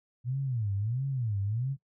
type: tone with vibrato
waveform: sine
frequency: 116.54 Hz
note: A#2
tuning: in tune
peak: -28 dBFS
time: 0.24-1.77 s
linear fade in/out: 50 ms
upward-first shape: sine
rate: 1.5 Hz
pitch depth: 290 cents each way
effects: noise-tail reverb RT60 0.1 s tail -19 dB re dry